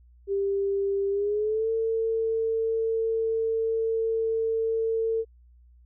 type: tone with pitch glide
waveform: sine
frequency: 395.9 to 449.5 Hz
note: G4 to A4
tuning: +17 to +37 cents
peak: -23 dBFS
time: 0.27-5.25 s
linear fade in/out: 50 ms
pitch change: +220 cents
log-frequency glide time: 1.1-1.69 s
effects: added 60 Hz sine -52 dBFS peak until 5.85 s